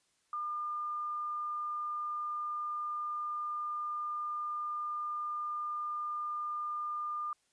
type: tone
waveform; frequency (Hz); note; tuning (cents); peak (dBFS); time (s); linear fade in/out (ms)
sine; 1205; D6; +44; -34; 0.33-7.33; 2
effects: white hiss -74 dBFS RMS until 7.52 s + resampled to 22050 Hz